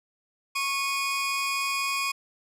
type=tone pair together; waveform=sawtooth; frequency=1102 / 2474 Hz; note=C#6 / D#7; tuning=-11 / -10 cents; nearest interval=octave + major second; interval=1401 cents; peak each=-25 dBFS; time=0.55-2.12 s; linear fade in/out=10 ms; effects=low-pass 12000 Hz 12 dB/octave